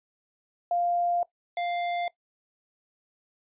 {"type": "tone pair in turn", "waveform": ["sine", "square"], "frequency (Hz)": [698.5, 698.5], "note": ["F5", "F5"], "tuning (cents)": [0, 0], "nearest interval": "unison", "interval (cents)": 0, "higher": "neither", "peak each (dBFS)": [-23, -28], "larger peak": "first", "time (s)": [[0.71, 1.23], [1.57, 2.08]], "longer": "first", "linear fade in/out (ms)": 2, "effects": ["noise-tail reverb RT60 0.1 s tail -18 dB re dry", "resampled to 8000 Hz"]}